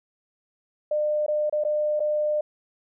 sine tone with dropouts, 602 Hz, D5, 43 cents sharp, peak -21 dBFS, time 0.91-2.41 s, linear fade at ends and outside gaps 5 ms, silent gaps 1.264-1.281 / 1.497-1.525 / 1.638-1.648 / 1.996-2.002 s, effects none

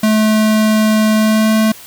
square tone with pitch glide, 216.2 to 218.6 Hz, A3 to A3, -30 to -11 cents, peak -10 dBFS, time 0.03-1.72 s, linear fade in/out 5 ms, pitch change +19 cents, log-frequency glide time 1.14-1.55 s, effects white hiss -36 dBFS RMS until 1.86 s

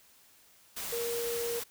sine tone in noise, 470 Hz, A#4, 14 cents sharp, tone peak -32 dBFS, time 0.92-1.6 s, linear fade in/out 10 ms, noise white, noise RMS -38 dBFS, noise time 0.76-1.64 s, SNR +3 dB, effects white hiss -61 dBFS RMS until 1.7 s

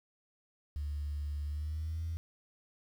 sine tone with pitch glide, 73.42 to 82.41 Hz, D2 to E2, 0 to 0 cents, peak -33 dBFS, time 0.76-2.17 s, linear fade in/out 0 ms, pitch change +200 cents, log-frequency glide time 1.45-2.04 s, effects tanh soft clip ceiling -30 dBFS + 10-bit

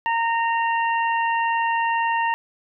harmonic tone, 922 Hz, A#5, 19 cents flat, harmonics 1 / 2 / 3, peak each -20 / -26 / -30 dBFS, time 0.06-2.34 s, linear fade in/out 0 ms, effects none

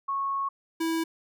sine / square tone pair in turn, 1100 / 327 Hz, C#6 / E4, -14 / -14 cents, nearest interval octave + major sixth, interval 2100 cents, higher first, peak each -26 dBFS, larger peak neither, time 0.08-0.49 / 0.8-1.04 s, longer first, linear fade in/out 10 ms, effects none

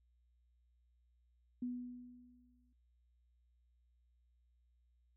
sine tone with exponential decay, 246.6 Hz, B3, 2 cents flat, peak -36 dBFS, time 1.62-2.73 s, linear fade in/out 5 ms, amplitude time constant 240 ms, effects noise-tail reverb RT60 0.1 s tail -21 dB re dry + added 60 Hz sine -70 dBFS peak until 5.16 s

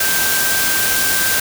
sine tone in noise, 1568 Hz, G6, in tune, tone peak -20 dBFS, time 0-1.4 s, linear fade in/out 5 ms, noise white, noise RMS -17 dBFS, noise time 0-1.4 s, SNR -6 dB, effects none

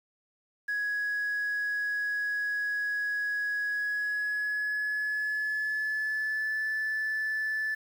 sine tone with pitch glide, 1670 to 1744.9 Hz, G#6 to A6, +9 to -15 cents, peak -26 dBFS, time 0.68-7.75 s, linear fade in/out 10 ms, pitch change +76 cents, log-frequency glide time 3.69-6.65 s, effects tanh soft clip ceiling -26 dBFS + 9-bit

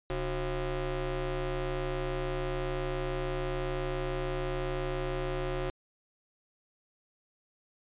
25% pulse ring-modulated tone, 167 Hz, E3, 23 cents sharp, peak -24 dBFS, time 0.1-5.7 s, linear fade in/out 2 ms, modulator 200 Hz, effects resampled to 8000 Hz

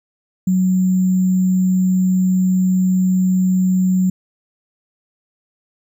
sine tone with sample-and-hold, 185 Hz, F#3, in tune, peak -12 dBFS, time 0.47-4.1 s, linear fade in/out 5 ms, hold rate 7350 Hz, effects none

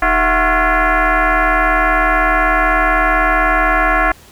sine tone with frequency modulation, 311.1 Hz, D#4, in tune, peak -10 dBFS, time 0.02-4.12 s, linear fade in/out 5 ms, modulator 349 Hz, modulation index 4.9, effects pink hiss -43 dBFS RMS until 4.31 s

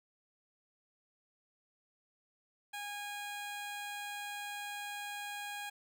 15% pulse tone, 820 Hz, G#5, 22 cents flat, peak -34 dBFS, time 2.73-5.7 s, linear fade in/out 10 ms, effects none

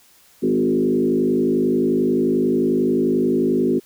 sine tone with frequency modulation, 309.4 Hz, D#4, 10 cents flat, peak -15 dBFS, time 0.42-3.8 s, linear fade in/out 20 ms, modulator 51.3 Hz, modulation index 2, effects white hiss -53 dBFS RMS until 3.85 s

